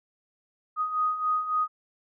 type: beating tone pair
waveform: sine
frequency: 1244.5 / 1248.1 Hz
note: D#6 / D#6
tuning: 0 / +5 cents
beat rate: 3.6 Hz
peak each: -31 / -25 dBFS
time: 0.76-1.68 s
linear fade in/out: 50 ms
effects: none